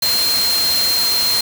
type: tone in noise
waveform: sine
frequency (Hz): 4180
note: C8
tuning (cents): -2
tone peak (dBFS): -15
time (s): 0.02-1.41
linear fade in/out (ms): 5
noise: white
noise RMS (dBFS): -21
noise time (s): 0.02-1.41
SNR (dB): +3
effects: none